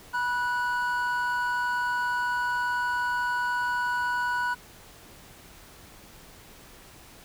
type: tone pair together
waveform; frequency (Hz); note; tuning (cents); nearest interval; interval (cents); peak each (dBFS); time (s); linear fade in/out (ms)
triangle; 975.9 / 1477; B5 / F#6; -21 / -3; perfect fifth; 718; -26; 0.13-4.55; 20
effects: pink hiss -50 dBFS RMS until 7.24 s